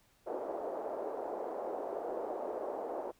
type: band-pass noise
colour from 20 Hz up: white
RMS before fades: -39 dBFS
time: 0.26-3.12 s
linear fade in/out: 20 ms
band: 370 to 700 Hz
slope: 24 dB/octave
effects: pink hiss -69 dBFS RMS until 3.19 s